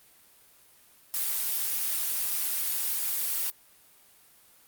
blue noise, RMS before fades -29 dBFS, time 1.14-3.5 s, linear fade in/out 0 ms, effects white hiss -58 dBFS RMS until 4.67 s + Opus 32 kbps

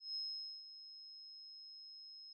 sine tone with ADSR envelope, 5150 Hz, E8, 41 cents flat, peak -39 dBFS, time 0-2.33 s, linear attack 150 ms, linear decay 480 ms, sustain -13 dB, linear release 4 ms, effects none

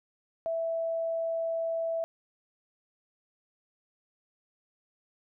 sine tone, 659.3 Hz, E5, in tune, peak -28 dBFS, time 0.46-2.04 s, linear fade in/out 0 ms, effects none

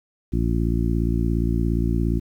harmonic tone, 57.2 Hz, A#1, 32 cents flat, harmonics 1 / 2 / 3 / 4 / 5 / 6, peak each -22 / -25 / -27 / -28 / -29 / -30 dBFS, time 0.32-2.2 s, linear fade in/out 20 ms, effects 9-bit

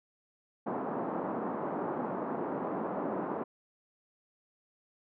pink band-pass noise, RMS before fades -35 dBFS, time 0.66-3.44 s, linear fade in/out 10 ms, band 200 to 1100 Hz, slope 24 dB/octave, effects none

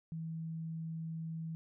sine tone, 162.3 Hz, E3, 27 cents flat, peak -38 dBFS, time 0.12-1.55 s, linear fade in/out 0 ms, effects none

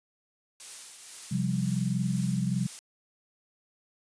blue noise with tremolo, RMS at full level -39 dBFS, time 0.6-2.79 s, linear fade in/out 0 ms, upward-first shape triangle, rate 2 Hz, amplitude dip 45%
sine chord, C suspended fourth, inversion none, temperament equal, 130.81 / 174.61 / 196 Hz, C3 / F3 / G3, 0 / 0 / 0 cents, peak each -30 dBFS, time 1.31-2.67 s, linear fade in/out 10 ms
effects resampled to 22050 Hz

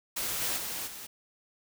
white noise with level steps, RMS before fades -33 / -31 / -36 / -43 dBFS, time 0.16-1.07 s, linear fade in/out 10 ms, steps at 0.4 / 0.56 / 0.86 s, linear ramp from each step 20 ms, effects none

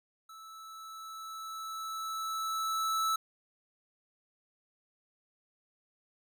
square tone with level ramp, 1312 Hz, E6, 9 cents flat, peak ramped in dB -49 to -28 dBFS, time 0.29-3.16 s, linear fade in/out 5 ms, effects none

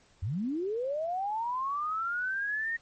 sine linear sweep, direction up, 77.78 to 1864.7 Hz, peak -29 dBFS, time 0.22-2.77 s, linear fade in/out 10 ms, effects pink hiss -63 dBFS RMS until 2.81 s + MP3 32 kbps

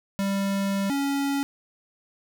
square tone pair in turn, 197 / 279.1 Hz, G3 / C#4, +9 / +12 cents, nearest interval tritone, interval 603 cents, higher second, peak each -24 dBFS, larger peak neither, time 0.19-0.9 / 0.9-1.43 s, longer first, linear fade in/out 0 ms, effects none

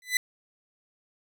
sawtooth tone with exponential growth, 2000 Hz, B6, 21 cents sharp, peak -15 dBFS, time 0.02-0.17 s, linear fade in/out 2 ms, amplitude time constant 32 ms, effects none

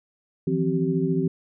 sine tone cluster, 159.6 / 173.6 / 261.8 / 384.1 Hz, D#3 / F3 / C4 / G4, +44 / -10 / +1 / -35 cents, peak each -26 dBFS, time 0.47-1.28 s, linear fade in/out 5 ms, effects none

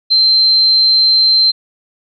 sine tone, 4121 Hz, C8, 27 cents flat, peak -7 dBFS, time 0.1-1.52 s, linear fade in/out 20 ms, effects none

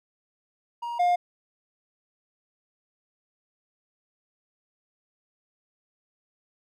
triangle tone pair in turn, 946 / 708.7 Hz, A#5 / F5, +25 / +25 cents, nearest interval perfect fourth, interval 500 cents, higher first, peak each -28 / -17 dBFS, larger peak second, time 0.82-0.99 / 0.99-1.16 s, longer neither, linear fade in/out 10 ms, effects none

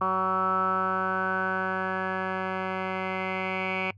10% pulse tone with low-pass filter sweep, 188 Hz, F#3, 28 cents sharp, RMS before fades -28 dBFS, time 0.01-3.91 s, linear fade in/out 5 ms, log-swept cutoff 1200 to 2300 Hz, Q 10, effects noise-tail reverb RT60 0.1 s tail -24 dB re dry + added 100 Hz sine -49 dBFS peak until 3.97 s

